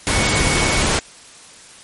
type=tone in noise; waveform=sine; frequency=2221 Hz; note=C#7; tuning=3 cents sharp; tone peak=-23 dBFS; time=0.12-0.82 s; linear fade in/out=0 ms; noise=pink; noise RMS=-17 dBFS; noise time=0.07-0.99 s; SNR=-9 dB; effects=white hiss -42 dBFS RMS until 1.83 s + MP3 48 kbps